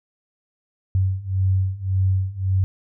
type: beating tone pair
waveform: sine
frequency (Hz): 93.8 / 95.6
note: F#2 / G2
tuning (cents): +24 / -43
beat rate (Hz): 1.8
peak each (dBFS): -22 / -20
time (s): 0.95-2.64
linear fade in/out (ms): 0
effects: none